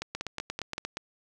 two click trains, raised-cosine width 0.2 ms, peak -16 / -16 dBFS, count 7 / 6, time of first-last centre 0.15-0.85 / 0.02-0.971 s, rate 8.57 / 5.26 Hz, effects none

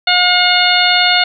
harmonic tone, 718 Hz, F5, 48 cents sharp, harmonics 1 / 2 / 3 / 4 / 5 / 6, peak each -16 / -16 / -16 / -16 / -16 / -16 dBFS, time 0.07-1.24 s, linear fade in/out 5 ms, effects none

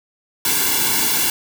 white noise with comb filter, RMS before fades -18 dBFS, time 0.45-1.3 s, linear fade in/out 2 ms, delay 1.6 ms, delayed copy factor -0.95, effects none

